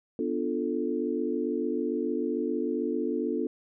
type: chord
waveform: sine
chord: B half-diminished seventh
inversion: none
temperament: equal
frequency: 246.9 / 293.7 / 349.2 / 440 Hz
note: B3 / D4 / F4 / A4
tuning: 0 / 0 / 0 / 0 cents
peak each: -32 dBFS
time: 0.19-3.47 s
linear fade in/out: 2 ms
effects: none